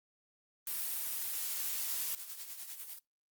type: noise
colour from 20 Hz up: blue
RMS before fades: -37 dBFS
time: 0.67-2.15 s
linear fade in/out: 2 ms
type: noise with tremolo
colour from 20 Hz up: blue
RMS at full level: -43 dBFS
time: 1.49-2.99 s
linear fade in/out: 5 ms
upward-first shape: sine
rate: 10 Hz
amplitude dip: 60%
effects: noise-tail reverb RT60 0.2 s tail -26 dB re dry + Opus 32 kbps